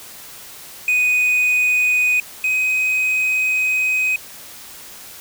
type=tone pair in turn; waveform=triangle; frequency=2489 / 2518 Hz; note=D#7 / D#7; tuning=0 / +20 cents; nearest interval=unison; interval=20 cents; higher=second; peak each=-12 / -14 dBFS; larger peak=first; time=0.88-2.2 / 2.44-4.16 s; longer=second; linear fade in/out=2 ms; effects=white hiss -38 dBFS RMS until 5.2 s